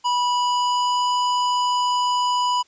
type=tone with pitch glide; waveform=square; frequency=980 to 987.4 Hz; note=B5 to B5; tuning=-14 to -1 cents; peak=-19 dBFS; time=0.04-2.63 s; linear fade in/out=20 ms; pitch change=+13 cents; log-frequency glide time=0.24-1.13 s; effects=white hiss -59 dBFS RMS until 2.67 s + resampled to 16000 Hz